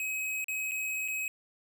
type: tone with dropouts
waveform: square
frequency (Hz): 2543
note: D#7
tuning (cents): +37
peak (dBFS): -32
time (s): 0-1.28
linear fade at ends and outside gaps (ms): 1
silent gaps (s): 0.443-0.483 / 0.712-0.717 / 1.079-1.083
effects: none